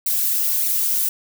violet noise with flanger, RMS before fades -20 dBFS, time 0.06-1.09 s, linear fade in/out 5 ms, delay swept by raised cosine 0.58 to 5.38 ms, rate 1.7 Hz, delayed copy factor -0.9, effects none

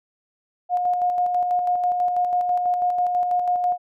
sine tone with tremolo, 717 Hz, F5, 45 cents sharp, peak -17 dBFS, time 0.69-3.78 s, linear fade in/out 50 ms, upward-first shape square, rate 6.1 Hz, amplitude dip 35%, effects none

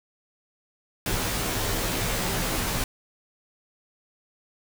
pink noise with comb filter, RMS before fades -27 dBFS, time 1.06-2.84 s, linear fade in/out 2 ms, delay 14 ms, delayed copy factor -0.95, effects none

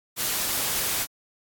white noise, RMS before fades -26 dBFS, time 0.16-1.07 s, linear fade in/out 50 ms, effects AAC 64 kbps

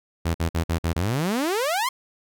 sawtooth tone bursts, 83 Hz, E2, 12 cents sharp, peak -17 dBFS, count 5, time 0.25-0.932 s, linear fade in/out 10 ms, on 94 ms, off 53 ms
sawtooth exponential sweep, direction up, 76.8 to 1093 Hz, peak -18 dBFS, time 0.96-1.89 s, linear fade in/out 5 ms
effects none

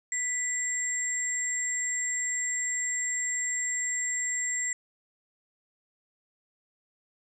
sine tone pair together, 1975.5 / 7458 Hz, B6 / A#8, 0 / 0 cents, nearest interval octave + major seventh, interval 2300 cents, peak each -32 / -29 dBFS, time 0.12-4.73 s, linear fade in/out 2 ms, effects none

